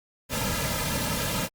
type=noise with comb filter; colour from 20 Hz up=pink; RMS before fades=-28 dBFS; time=0.29-1.49 s; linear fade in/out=50 ms; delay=2.7 ms; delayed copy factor=-0.95; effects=Opus 48 kbps